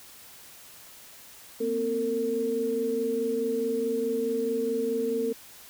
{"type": "tone cluster", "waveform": "sine", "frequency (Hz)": [232.8, 257.5, 454.6], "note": ["A#3", "C4", "A#4"], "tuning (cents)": [-2, -28, -43], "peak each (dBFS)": [-34, -33, -26], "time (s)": [1.6, 5.33], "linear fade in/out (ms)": 10, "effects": ["white hiss -49 dBFS RMS until 5.69 s"]}